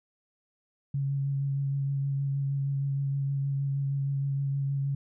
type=tone with vibrato; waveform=sine; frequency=138.59 Hz; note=C#3; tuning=in tune; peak=-26 dBFS; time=0.94-4.95 s; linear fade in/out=5 ms; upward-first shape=sine; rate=6.4 Hz; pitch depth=15 cents each way; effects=none